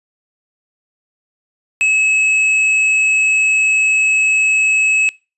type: tone with hard clipping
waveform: sine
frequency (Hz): 2581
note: E7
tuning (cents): -37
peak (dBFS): -12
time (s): 1.81-5.09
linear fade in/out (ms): 0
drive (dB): 5
effects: noise-tail reverb RT60 0.3 s tail -24 dB re dry + resampled to 24000 Hz